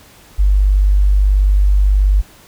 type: tone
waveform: sine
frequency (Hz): 49.24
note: G1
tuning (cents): +8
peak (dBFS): -8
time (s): 0.38-2.22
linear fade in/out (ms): 20
effects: pink hiss -44 dBFS RMS until 2.47 s